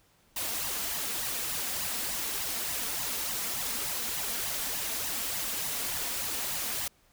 white noise with flanger, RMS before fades -33 dBFS, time 0.36-6.88 s, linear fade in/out 5 ms, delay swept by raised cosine 1 to 4.4 ms, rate 3.4 Hz, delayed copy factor +0.65, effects pink hiss -65 dBFS RMS until 7.12 s

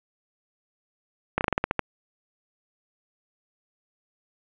slowing click train, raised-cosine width 0.5 ms, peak -7 dBFS, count 9, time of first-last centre 1.38-1.793 s, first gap 29 ms, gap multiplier 1.16, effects resampled to 8000 Hz + 7-bit

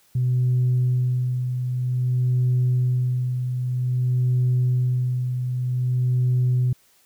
sine tone with tremolo, 125.5 Hz, B2, 28 cents sharp, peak -15 dBFS, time 0.15-6.73 s, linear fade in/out 5 ms, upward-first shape sine, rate 0.52 Hz, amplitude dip 55%, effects tanh soft clip ceiling -14 dBFS + white hiss -59 dBFS RMS until 7.05 s

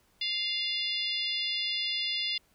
harmonic tone, 698.5 Hz, F5, in tune, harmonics 3 / 4 / 5 / 6 / 7, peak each -38 / -35 / -33 / -38 / -35 dBFS, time 0.21-2.38 s, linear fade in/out 5 ms, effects pink hiss -67 dBFS RMS until 2.54 s

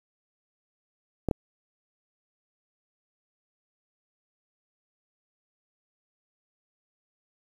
clicks, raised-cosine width 2 ms, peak -12 / -11 dBFS, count 2, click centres 1.287 / 1.312 s, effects 8-bit

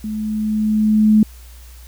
sine tone with level ramp, 214.7 Hz, A3, 42 cents flat, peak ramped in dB -22 to -7 dBFS, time 0.04-1.23 s, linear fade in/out 2 ms, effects added 60 Hz sine -37 dBFS peak until 1.87 s + white hiss -47 dBFS RMS until 1.87 s

